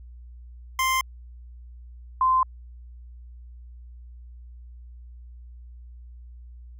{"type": "tone pair in turn", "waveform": ["25% pulse", "sine"], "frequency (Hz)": [1046.5, 1036.3], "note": ["C6", "C6"], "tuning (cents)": [0, -17], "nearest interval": "unison", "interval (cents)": 17, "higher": "first", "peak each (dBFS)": -17, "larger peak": "neither", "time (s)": [[0.79, 1.01], [2.21, 2.43]], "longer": "neither", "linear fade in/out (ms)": 2, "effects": ["added 60 Hz sine -41 dBFS peak until 6.79 s"]}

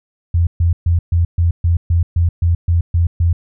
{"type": "tone bursts", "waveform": "sine", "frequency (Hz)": 85.2, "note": "F2", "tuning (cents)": -42, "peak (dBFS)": -10, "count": 12, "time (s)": [0.34, 3.33], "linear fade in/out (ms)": 5, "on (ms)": 130, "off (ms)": 130, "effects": []}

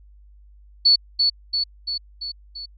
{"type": "tone with echo", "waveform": "sine", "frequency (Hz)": 4435, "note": "C#8", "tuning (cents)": 0, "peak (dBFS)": -11, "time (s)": [0.85, 0.96], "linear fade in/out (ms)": 10, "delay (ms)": 340, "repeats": 5, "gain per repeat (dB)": -4, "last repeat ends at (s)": 2.66, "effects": ["added 50 Hz sine -46 dBFS peak until 2.77 s"]}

